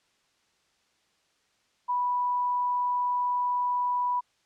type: tone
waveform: sine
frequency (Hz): 984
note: B5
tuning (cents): -7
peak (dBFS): -24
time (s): 1.88-4.21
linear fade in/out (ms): 20
effects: white hiss -69 dBFS RMS until 4.45 s + low-pass 6000 Hz 12 dB/octave